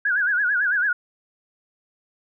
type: tone with vibrato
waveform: sine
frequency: 1557 Hz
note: G6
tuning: 12 cents flat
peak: -18 dBFS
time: 0.05-0.93 s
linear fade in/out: 5 ms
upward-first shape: sine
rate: 9 Hz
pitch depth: 150 cents each way
effects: none